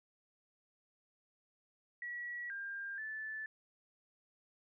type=tone with pitch steps; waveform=sine; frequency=1929 / 1600 / 1748 Hz; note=B6 / G6 / A6; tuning=-41 / +35 / -12 cents; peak=-40 dBFS; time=2.02-3.46 s; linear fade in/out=2 ms; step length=480 ms; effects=none